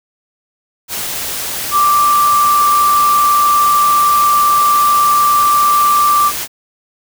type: tone in noise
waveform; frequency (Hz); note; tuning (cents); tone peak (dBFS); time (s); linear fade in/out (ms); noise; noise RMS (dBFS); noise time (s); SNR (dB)
sine; 1174.7; D6; 0; -8; 1.71-6.32; 50; white; -21; 0.88-6.48; +10
effects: none